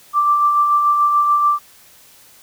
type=tone with tremolo; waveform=sine; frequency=1174.7 Hz; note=D6; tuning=in tune; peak=-10 dBFS; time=0.13-1.59 s; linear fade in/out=50 ms; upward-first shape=sine; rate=6.9 Hz; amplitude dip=35%; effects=white hiss -47 dBFS RMS until 2.42 s